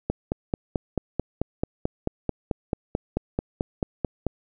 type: click train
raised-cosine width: 2 ms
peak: -10 dBFS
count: 20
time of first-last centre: 0.1-4.267 s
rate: 4.56 Hz
effects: none